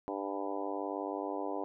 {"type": "harmonic tone with a mistuned harmonic", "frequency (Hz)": 99, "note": "G2", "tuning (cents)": 18, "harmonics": [3, 4, 5, 6, 7, 8, 9, 10], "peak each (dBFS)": [-40, -41, -42, -43, -43, -44, -45, -45], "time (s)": [0.08, 1.64], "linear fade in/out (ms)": 0, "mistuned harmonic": 9, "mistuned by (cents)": -24, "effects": []}